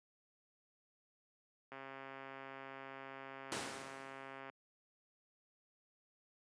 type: click train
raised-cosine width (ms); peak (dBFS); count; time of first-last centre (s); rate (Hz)
0.5; -34; 376; 1.72-4.498; 135
type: noise with exponential decay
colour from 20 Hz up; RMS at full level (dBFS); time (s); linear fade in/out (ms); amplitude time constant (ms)
pink; -38; 3.52-4.4; 0; 190
effects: high-pass 200 Hz 12 dB/octave + resampled to 22050 Hz